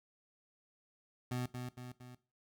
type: tone with echo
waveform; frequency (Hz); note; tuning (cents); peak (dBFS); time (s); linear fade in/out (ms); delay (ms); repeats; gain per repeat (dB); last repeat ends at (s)
25% pulse; 124.6; B2; +16; -32; 1.31-1.46; 5; 230; 3; -5; 2.15
effects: noise-tail reverb RT60 0.3 s tail -17 dB re dry